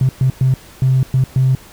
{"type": "tone bursts at uneven times", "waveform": "triangle", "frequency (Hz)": 130.81, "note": "C3", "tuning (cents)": 0, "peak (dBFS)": -6, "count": 6, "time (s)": [[0.01, 0.09], [0.21, 0.3], [0.41, 0.54], [0.82, 1.03], [1.14, 1.24], [1.36, 1.55]], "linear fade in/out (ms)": 2, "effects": ["tanh soft clip ceiling -7 dBFS", "pink hiss -41 dBFS RMS until 1.72 s"]}